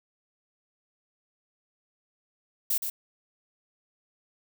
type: noise with echo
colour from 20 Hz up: violet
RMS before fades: -26 dBFS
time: 2.7-2.78 s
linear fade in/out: 5 ms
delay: 120 ms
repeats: 1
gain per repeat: -6 dB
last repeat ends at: 2.9 s
effects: none